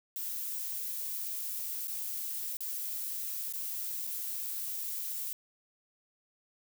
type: noise with dropouts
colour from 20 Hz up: violet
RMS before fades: -37 dBFS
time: 0.16-5.33 s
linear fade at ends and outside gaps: 1 ms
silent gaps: 1.873-1.88 / 2.57-2.606 / 3.526-3.536 / 4.068-4.073 s
effects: none

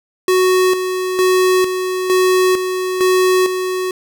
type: tone with tremolo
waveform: square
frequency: 370 Hz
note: F#4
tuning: in tune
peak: -11 dBFS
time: 0.28-3.91 s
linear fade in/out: 2 ms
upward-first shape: square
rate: 1.1 Hz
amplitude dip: 55%
effects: none

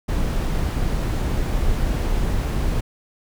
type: noise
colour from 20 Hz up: brown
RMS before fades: -21 dBFS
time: 0.08-2.81 s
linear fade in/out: 10 ms
effects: none

